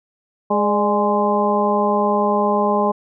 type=harmonic tone with a mistuned harmonic; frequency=207.7 Hz; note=G#3; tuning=in tune; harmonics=1 / 2 / 3 / 4 / 5; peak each=-21 / -21 / -21 / -21 / -21 dBFS; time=0.5-2.92 s; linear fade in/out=10 ms; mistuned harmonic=3; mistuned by=-57 cents; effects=none